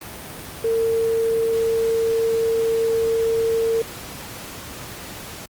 sine tone in noise, 454.2 Hz, A#4, 45 cents flat, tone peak -17 dBFS, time 0.64-3.82 s, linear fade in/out 5 ms, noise pink, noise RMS -35 dBFS, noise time 0.01-5.46 s, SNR +15 dB, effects high-pass 60 Hz 12 dB/octave + Opus 32 kbps

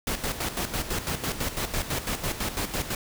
pink noise with tremolo, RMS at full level -28 dBFS, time 0.07-2.95 s, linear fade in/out 2 ms, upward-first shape square, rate 6 Hz, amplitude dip 65%, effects none

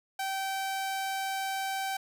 sawtooth tone, 774 Hz, G5, 22 cents flat, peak -27 dBFS, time 0.19-1.97 s, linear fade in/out 5 ms, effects none

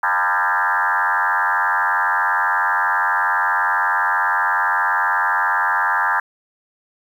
sine tone with frequency modulation, 1285 Hz, E6, 45 cents flat, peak -15 dBFS, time 0.03-6.2 s, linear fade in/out 5 ms, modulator 92.3 Hz, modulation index 5, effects 8-bit

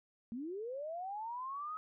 sine linear sweep, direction up, 218.5 to 1278 Hz, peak -39 dBFS, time 0.32-1.77 s, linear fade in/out 0 ms, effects none

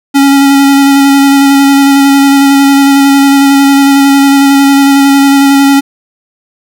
square tone with vibrato, 277.2 Hz, C#4, in tune, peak -3 dBFS, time 0.14-5.81 s, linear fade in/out 20 ms, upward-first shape square, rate 11 Hz, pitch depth 12 cents each way, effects none

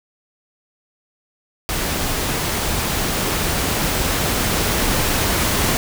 pink noise with level ramp, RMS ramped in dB -22 to -18 dBFS, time 1.69-5.77 s, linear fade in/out 0 ms, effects none

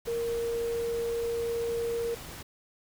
sine tone in noise, 466.2 Hz, A#4, in tune, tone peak -28 dBFS, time 0.07-2.15 s, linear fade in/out 10 ms, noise pink, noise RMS -43 dBFS, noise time 0.05-2.43 s, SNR +12 dB, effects none

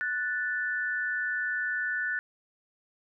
sine tone pair together, 1480 / 1760 Hz, F#6 / A6, 0 / 0 cents, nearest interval minor third, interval 300 cents, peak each -30 / -31 dBFS, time 0.01-2.19 s, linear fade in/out 0 ms, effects none

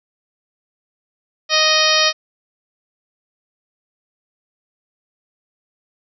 harmonic tone, 622.3 Hz, D#5, in tune, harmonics 1 / 2 / 3 / 4 / 5 / 6 / 7 / 8 / 9, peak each -21 / -21 / -21 / -21 / -21 / -21 / -21 / -21 / -21 dBFS, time 1.49-2.13 s, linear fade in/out 50 ms, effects none

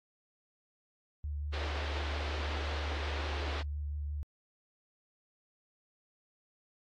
sine tone with vibrato, 73.42 Hz, D2, in tune, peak -34 dBFS, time 1.24-4.23 s, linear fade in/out 0 ms, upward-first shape triangle, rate 5.6 Hz, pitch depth 23 cents each way
pink band-pass noise, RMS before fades -41 dBFS, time 1.52-3.63 s, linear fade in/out 20 ms, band 320 to 4200 Hz, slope 24 dB/octave
effects AAC 48 kbps

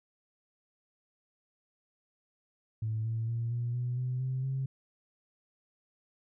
sine tone with pitch steps, 110 / 113.09 / 116.27 / 119.54 / 122.9 / 126.36 / 129.91 / 133.56 Hz, A2 / A2 / A#2 / A#2 / B2 / B2 / C3 / C3, 0 / +48 / -4 / +44 / -8 / +40 / -12 / +36 cents, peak -29 dBFS, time 2.82-4.66 s, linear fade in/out 5 ms, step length 230 ms, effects tanh soft clip ceiling -25 dBFS

